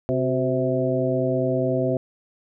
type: harmonic tone with a mistuned harmonic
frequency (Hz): 130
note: C3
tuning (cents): -11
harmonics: 1 / 2 / 3 / 4 / 5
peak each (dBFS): -26 / -26 / -26 / -26 / -26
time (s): 0.09-1.97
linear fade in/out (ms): 0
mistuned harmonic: 3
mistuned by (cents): -65
effects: none